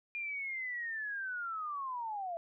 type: linear sweep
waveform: sine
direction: down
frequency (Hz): 2420 to 659.3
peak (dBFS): -36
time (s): 0.15-2.37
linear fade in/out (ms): 0
effects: none